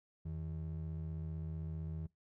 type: ring-modulated tone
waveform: triangle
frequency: 121.4 Hz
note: B2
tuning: 29 cents flat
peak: -34 dBFS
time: 0.25-2.07 s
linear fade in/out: 10 ms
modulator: 37.8 Hz
effects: noise-tail reverb RT60 0.2 s tail -25 dB re dry